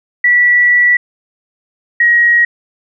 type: tone pair in turn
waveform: sine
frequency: 1951 / 1895.5 Hz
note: B6 / A#6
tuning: -22 / +28 cents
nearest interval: unison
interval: 50 cents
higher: first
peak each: -6 dBFS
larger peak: neither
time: 0.24-0.97 / 2-2.45 s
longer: first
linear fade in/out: 5 ms
effects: none